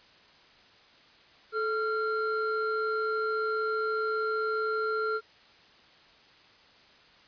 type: tone pair together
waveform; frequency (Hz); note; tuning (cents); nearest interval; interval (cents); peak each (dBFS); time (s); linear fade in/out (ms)
triangle; 435.3 / 1380.9; A4 / F6; -19 / -20; octave + minor sixth; 1999; -28; 1.52-5.21; 50
effects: white hiss -57 dBFS RMS until 7.27 s + resampled to 11025 Hz